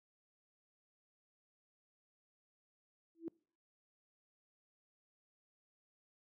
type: tone with exponential growth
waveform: sine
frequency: 330.7 Hz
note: E4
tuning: 6 cents sharp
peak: -35 dBFS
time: 3.15-3.28 s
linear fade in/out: 0 ms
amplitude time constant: 27 ms
effects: noise-tail reverb RT60 0.5 s tail -26 dB re dry + high-pass 150 Hz 12 dB/octave